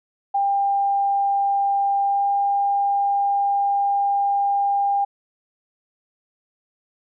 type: tone with pitch glide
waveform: sine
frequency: 797 to 801.6 Hz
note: G5 to G5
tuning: +28 to +38 cents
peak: -17 dBFS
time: 0.34-5.05 s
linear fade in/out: 10 ms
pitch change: +10 cents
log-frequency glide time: 2.03-2.28 s
effects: none